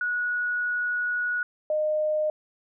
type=tone pair in turn; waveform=sine; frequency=1461 / 612.9 Hz; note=F#6 / D#5; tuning=-22 / -26 cents; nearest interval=octave + minor third; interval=1504 cents; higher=first; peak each=-24 / -22 dBFS; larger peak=second; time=0.01-1.43 / 1.7-2.3 s; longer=first; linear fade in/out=2 ms; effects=none